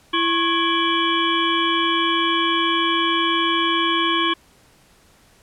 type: harmonic tone with a mistuned harmonic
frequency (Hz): 333.5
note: E4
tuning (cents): +20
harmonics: 1 / 3 / 5 / 7 / 9 / 10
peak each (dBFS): -23 / -21 / -27 / -27 / -26 / -24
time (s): 0.13-4.34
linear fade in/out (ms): 10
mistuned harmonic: 3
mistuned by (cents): +150
effects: pink hiss -54 dBFS RMS until 5.42 s + low-pass 12000 Hz 12 dB/octave